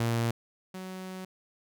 sawtooth tone pair in turn, 116.3 / 186.6 Hz, A#2 / F#3, -4 / +15 cents, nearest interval minor sixth, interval 819 cents, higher second, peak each -22 / -34 dBFS, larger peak first, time 0-0.31 / 0.74-1.25 s, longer second, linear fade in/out 5 ms, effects none

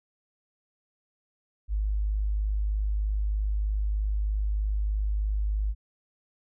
sine tone, 51.6 Hz, G#1, 10 cents flat, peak -24 dBFS, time 1.68-5.75 s, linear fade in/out 50 ms, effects none

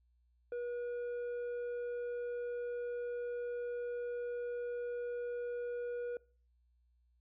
triangle tone with tanh clipping, 482.7 Hz, B4, 40 cents flat, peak -38 dBFS, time 0.52-6.17 s, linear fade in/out 2 ms, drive 10 dB, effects noise-tail reverb RT60 0.4 s tail -23 dB re dry + added 60 Hz sine -69 dBFS peak until 7.2 s

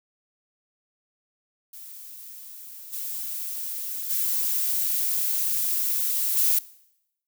violet noise with level steps, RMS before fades -42 / -32 / -25 / -21 dBFS, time 1.73-6.59 s, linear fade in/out 5 ms, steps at 2.92 / 4.09 / 6.36 s, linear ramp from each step 20 ms, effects noise-tail reverb RT60 0.8 s tail -20 dB re dry

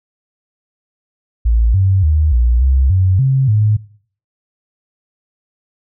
sine tone with pitch steps, 56.5 / 95.7 / 76.8 / 59.7 / 66 / 93.4 / 133.6 / 106.5 Hz, A1 / G2 / D#2 / A#1 / C2 / F#2 / C3 / G#2, +47 / -41 / -22 / +42 / +16 / +17 / +36 / +44 cents, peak -9 dBFS, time 1.45-3.77 s, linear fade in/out 10 ms, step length 290 ms, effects noise-tail reverb RT60 0.5 s tail -19 dB re dry

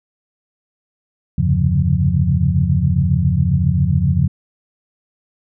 sine tone cluster, 82.5 / 96.8 / 134.8 / 142.2 / 176.3 Hz, E2 / G2 / C#3 / C#3 / F3, +2 / -21 / -48 / +45 / +17 cents, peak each -19 dBFS, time 1.38-4.28 s, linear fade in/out 5 ms, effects none

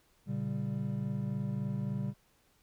triangle chord, G diminished, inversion first, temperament equal with one note detuned, 116.54 / 140.04 / 196 Hz, Bb2 / Db3 / G3, 0 / +18 / 0 cents, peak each -36 / -34 / -34 dBFS, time 0.26-2.14 s, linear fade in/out 50 ms, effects pink hiss -69 dBFS RMS until 2.62 s

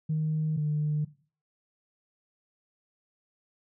sine tone pair in turn, 155.56 / 150.43 Hz, D#3 / D3, 0 / +42 cents, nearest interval minor second, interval 58 cents, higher first, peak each -24 dBFS, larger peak neither, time 0.09-0.57 / 0.57-1.05 s, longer neither, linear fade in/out 10 ms, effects noise-tail reverb RT60 0.4 s tail -17 dB re dry + tanh soft clip ceiling -21 dBFS

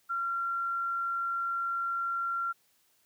sine tone, 1373 Hz, F6, 30 cents flat, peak -29 dBFS, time 0.09-2.53 s, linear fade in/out 20 ms, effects white hiss -69 dBFS RMS until 3.05 s + high-pass 60 Hz 12 dB/octave

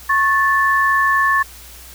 sine tone pair together, 1096.1 / 1752 Hz, C#6 / A6, -20 / -8 cents, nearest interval minor sixth, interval 812 cents, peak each -15 dBFS, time 0.09-1.43 s, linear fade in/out 10 ms, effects added 60 Hz sine -41 dBFS peak until 1.94 s + white hiss -40 dBFS RMS until 1.94 s

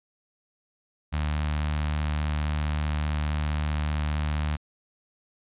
sawtooth tone with notch filter, 75.3 Hz, D2, 44 cents sharp, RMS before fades -27 dBFS, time 1.12-4.57 s, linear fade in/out 20 ms, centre 400 Hz, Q 0.67, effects resampled to 8000 Hz

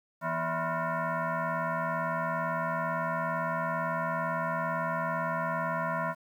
sine tone with frequency modulation, 166.1 Hz, E3, 13 cents sharp, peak -28 dBFS, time 0.21-6.15 s, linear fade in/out 50 ms, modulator 410 Hz, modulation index 3.4, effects 10-bit

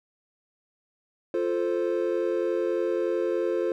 triangle chord, F major, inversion none, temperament equal, 349.2 / 440 / 523.3 Hz, F4 / A4 / C5, 0 / 0 / 0 cents, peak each -25 / -27 / -27 dBFS, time 1.34-3.72 s, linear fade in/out 2 ms, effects none

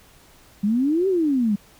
sine exponential two-way sweep, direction up then down, 196 to 395.3 to 196 Hz, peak -17 dBFS, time 0.63-1.56 s, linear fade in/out 10 ms, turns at 1.08 s, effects pink hiss -52 dBFS RMS until 1.79 s

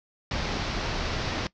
pink low-pass noise, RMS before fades -30 dBFS, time 0.31-1.47 s, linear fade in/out 2 ms, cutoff 5700 Hz, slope 48 dB/octave, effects noise-tail reverb RT60 0.1 s tail -20 dB re dry

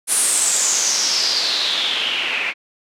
white noise with low-pass filter sweep, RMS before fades -19 dBFS, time 0.07-2.54 s, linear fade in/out 50 ms, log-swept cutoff 10000 to 2300 Hz, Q 5.6, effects high-pass 300 Hz 12 dB/octave

